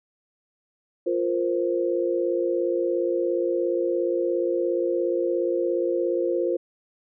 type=chord; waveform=sine; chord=F suspended fourth; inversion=none; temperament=equal; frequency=349.2 / 466.2 / 523.3 Hz; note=F4 / Bb4 / C5; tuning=0 / 0 / 0 cents; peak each=-24 / -28 / -26 dBFS; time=1.06-6.57 s; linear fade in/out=10 ms; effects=none